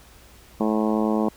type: harmonic tone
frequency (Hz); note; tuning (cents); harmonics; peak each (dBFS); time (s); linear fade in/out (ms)
108.4; A2; -25; 2 / 3 / 4 / 5 / 6 / 7 / 8 / 9 / 10; -22 / -26 / -28 / -30 / -32 / -33 / -34 / -35 / -36; 0.6-1.29; 5
effects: added 60 Hz sine -51 dBFS peak until 1.36 s + pink hiss -51 dBFS RMS until 1.36 s